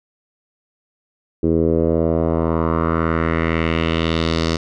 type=tone with low-pass filter sweep; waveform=10% pulse; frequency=81.9 Hz; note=E2; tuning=11 cents flat; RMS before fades=-18 dBFS; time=1.43-4.57 s; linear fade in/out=5 ms; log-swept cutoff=370 to 5200 Hz; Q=2.4; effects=none